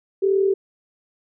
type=tone pair together; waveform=sine; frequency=388.6 / 430 Hz; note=G4 / A4; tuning=-15 / -40 cents; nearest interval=major second; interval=175 cents; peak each=-16 / -24 dBFS; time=0.22-0.54 s; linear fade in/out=10 ms; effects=none